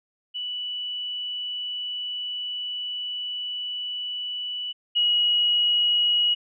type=tone pair in turn; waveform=sine; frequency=2960 / 2907 Hz; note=F#7 / F#7; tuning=0 / -31 cents; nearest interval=unison; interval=31 cents; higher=first; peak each=-28 / -18 dBFS; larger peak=second; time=0.34-4.73 / 4.95-6.35 s; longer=first; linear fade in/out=20 ms; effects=none